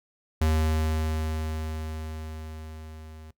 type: tone with level ramp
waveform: square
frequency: 78.6 Hz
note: D#2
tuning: 18 cents sharp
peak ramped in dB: -21 to -44 dBFS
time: 0.41-3.31 s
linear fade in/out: 5 ms
effects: noise-tail reverb RT60 0.1 s tail -19 dB re dry